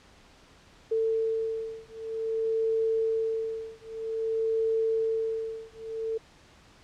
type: beating tone pair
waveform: sine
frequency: 446.9 / 447.42 Hz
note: A4 / A4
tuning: +27 / +29 cents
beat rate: 0.52 Hz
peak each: -29 dBFS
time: 0.91-6.18 s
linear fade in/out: 10 ms
effects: pink hiss -56 dBFS RMS until 6.83 s + low-pass 6000 Hz 12 dB/octave

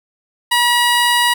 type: tone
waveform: 15% pulse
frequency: 963 Hz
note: B5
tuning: 44 cents flat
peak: -5 dBFS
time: 0.51-1.34 s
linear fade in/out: 10 ms
effects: none

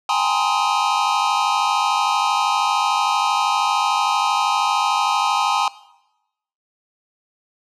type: tone cluster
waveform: square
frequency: 797 / 850 / 950 / 1042 / 1255 Hz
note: G5 / G#5 / A#5 / C6 / D#6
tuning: +28 / +40 / +33 / -7 / +15 cents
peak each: -24 dBFS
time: 0.09-5.68 s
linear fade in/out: 2 ms
effects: noise-tail reverb RT60 0.9 s tail -18 dB re dry + low-pass 6000 Hz 12 dB/octave

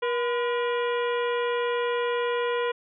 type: harmonic tone with a mistuned harmonic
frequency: 479.3 Hz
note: A#4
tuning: 48 cents sharp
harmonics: 1 / 2 / 3 / 4 / 5 / 6 / 7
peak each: -25 / -31 / -35 / -37 / -39 / -41 / -42 dBFS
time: 0.02-2.72 s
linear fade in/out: 10 ms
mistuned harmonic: 2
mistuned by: +85 cents
effects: none

